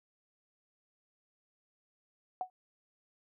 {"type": "tone with exponential decay", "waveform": "sine", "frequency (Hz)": 740, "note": "F#5", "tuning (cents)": 0, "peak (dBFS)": -28, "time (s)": [2.41, 2.5], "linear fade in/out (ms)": 1, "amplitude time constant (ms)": 19, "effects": []}